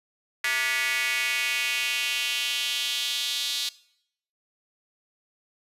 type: tone with high-pass filter sweep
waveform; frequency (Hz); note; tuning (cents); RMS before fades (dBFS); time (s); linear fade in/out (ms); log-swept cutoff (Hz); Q
square; 130.81; C3; 0; -27; 0.44-3.69; 2; 1900 to 3800; 3.3
effects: noise-tail reverb RT60 0.7 s tail -20 dB re dry + resampled to 32000 Hz